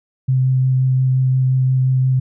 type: tone with vibrato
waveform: sine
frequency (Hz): 130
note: C3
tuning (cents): -11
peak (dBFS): -12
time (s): 0.28-2.2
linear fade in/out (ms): 10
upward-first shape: sine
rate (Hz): 5.7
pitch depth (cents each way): 9
effects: none